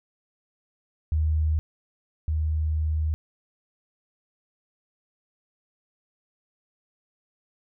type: tone pair in turn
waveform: sine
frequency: 77.78 / 77.78 Hz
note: D#2 / D#2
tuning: 0 / 0 cents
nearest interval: unison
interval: 0 cents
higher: neither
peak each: -20 / -22 dBFS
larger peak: first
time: 1.12-1.59 / 2.28-3.14 s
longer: second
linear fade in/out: 0 ms
effects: none